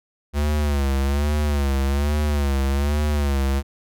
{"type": "tone with vibrato", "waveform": "square", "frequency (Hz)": 71.3, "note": "C#2", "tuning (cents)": 49, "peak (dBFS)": -19, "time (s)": [0.33, 3.63], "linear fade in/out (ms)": 50, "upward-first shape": "sine", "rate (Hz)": 1.2, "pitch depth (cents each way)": 89, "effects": []}